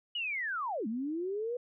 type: linear two-way sweep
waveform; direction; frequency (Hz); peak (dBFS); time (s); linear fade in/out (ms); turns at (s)
sine; down then up; 2960 to 208.3 to 497.5; -32; 0.15-1.57; 5; 0.87
effects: none